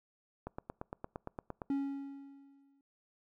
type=click train; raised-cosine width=1 ms; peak=-26 dBFS; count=11; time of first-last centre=0.47-1.618 s; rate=8.71 Hz
type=tone with exponential decay; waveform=triangle; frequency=277.2 Hz; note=C#4; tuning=in tune; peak=-27 dBFS; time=1.7-2.81 s; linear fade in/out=2 ms; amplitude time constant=240 ms
effects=noise-tail reverb RT60 0.5 s tail -26 dB re dry